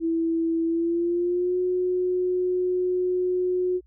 sine tone with pitch glide, 329.6 to 363.6 Hz, E4 to F#4, 0 to -30 cents, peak -21 dBFS, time 0-3.81 s, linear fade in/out 50 ms, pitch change +170 cents, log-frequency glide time 0.65-1.58 s, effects added 60 Hz sine -54 dBFS peak until 3.86 s

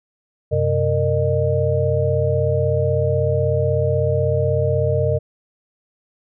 sine tone cluster, 94.3 / 130.5 / 460.1 / 610 Hz, F#2 / C3 / A#4 / D#5, +33 / -4 / -23 / -34 cents, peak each -21 dBFS, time 0.51-5.19 s, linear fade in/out 20 ms, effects none

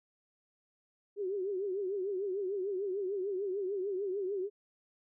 sine tone with vibrato, 388.3 Hz, G4, 16 cents flat, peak -32 dBFS, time 1.16-4.5 s, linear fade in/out 50 ms, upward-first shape triangle, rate 6.7 Hz, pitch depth 140 cents each way, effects none

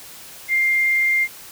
sine tone, 2106 Hz, C7, 11 cents sharp, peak -15 dBFS, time 0.48-1.28 s, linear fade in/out 50 ms, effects white hiss -40 dBFS RMS until 1.51 s

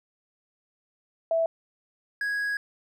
sine / triangle tone pair in turn, 658 / 1658.1 Hz, E5 / G#6, -3 / -3 cents, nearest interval octave + major third, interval 1600 cents, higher second, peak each -21 / -24 dBFS, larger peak first, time 1.31-1.46 / 2.21-2.57 s, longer second, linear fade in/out 2 ms, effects none

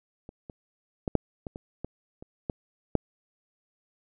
clicks, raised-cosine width 2 ms, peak -29 / -27 / -15 / -7 / -22 / -24 / -20 / -29 / -16 / -8 dBFS, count 10, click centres 0.291 / 0.498 / 1.078 / 1.153 / 1.468 / 1.559 / 1.846 / 2.225 / 2.498 / 2.953 s, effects none

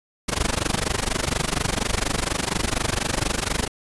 pink noise with amplitude modulation, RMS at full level -20 dBFS, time 0.28-3.68 s, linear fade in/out 10 ms, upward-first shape sine, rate 24.2 Hz, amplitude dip 95%, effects resampled to 24000 Hz

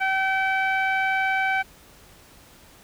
sawtooth tone with low-pass filter, 768 Hz, G5, 36 cents flat, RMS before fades -23 dBFS, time 0-1.63 s, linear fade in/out 20 ms, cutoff 2000 Hz, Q 6.7, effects pink hiss -51 dBFS RMS until 2.83 s

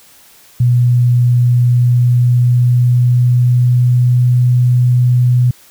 sine tone with pitch glide, 122.2 to 123.76 Hz, B2 to B2, -18 to +4 cents, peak -7 dBFS, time 0.6-5.51 s, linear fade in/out 5 ms, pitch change +22 cents, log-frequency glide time 1.7-4.38 s, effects white hiss -44 dBFS RMS until 5.7 s

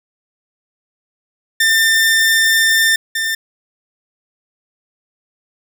sawtooth tone pair in turn, 1796 / 1796 Hz, A6 / A6, +35 / +35 cents, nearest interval unison, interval 0 cents, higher neither, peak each -7 / -13 dBFS, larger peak first, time 1.6-2.96 / 3.15-3.35 s, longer first, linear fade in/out 5 ms, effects none

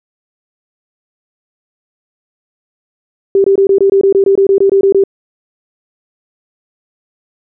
sine tone bursts, 392 Hz, G4, in tune, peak -5 dBFS, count 15, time 3.35-5.038 s, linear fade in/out 2 ms, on 92 ms, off 22 ms, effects none

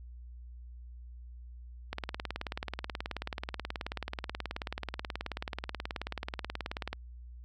click train, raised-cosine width 0.3 ms, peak -19 dBFS, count 94, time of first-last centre 1.93-6.93 s, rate 18.6 Hz, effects added 60 Hz sine -45 dBFS peak until 7.44 s

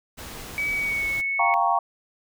pink noise, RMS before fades -38 dBFS, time 0.17-1.22 s, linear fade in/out 20 ms
sine tone with pitch glide, 2277 to 2207 Hz, C#7 to C#7, +46 to -8 cents, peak -23 dBFS, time 0.58-1.54 s, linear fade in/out 0 ms, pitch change -54 cents, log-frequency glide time 0.72-1.07 s
sine chord, G half-diminished seventh, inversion third, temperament equal, 698.5 / 784 / 932.3 / 1108.7 Hz, F5 / G5 / Bb5 / Db6, 0 / 0 / 0 / 0 cents, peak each -24 dBFS, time 1.39-1.79 s, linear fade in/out 5 ms
effects none

